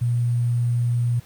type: tone with sample-and-hold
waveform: sine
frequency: 119.9 Hz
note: A#2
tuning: 49 cents sharp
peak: -18 dBFS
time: 0.01-1.2 s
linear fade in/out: 10 ms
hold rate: 8820 Hz
effects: pink hiss -51 dBFS RMS until 1.25 s